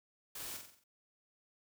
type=noise with echo; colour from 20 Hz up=white; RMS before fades=-45 dBFS; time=0.35-0.57 s; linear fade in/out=5 ms; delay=45 ms; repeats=6; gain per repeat=-5 dB; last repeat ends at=0.84 s; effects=none